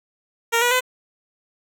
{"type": "tone with pitch steps", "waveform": "10% pulse", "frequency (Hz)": [463.8, 484.6, 506.4], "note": ["A#4", "B4", "B4"], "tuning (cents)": [-9, -33, 43], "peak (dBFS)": -8, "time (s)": [0.52, 0.808], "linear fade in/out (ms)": 20, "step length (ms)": 96, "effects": []}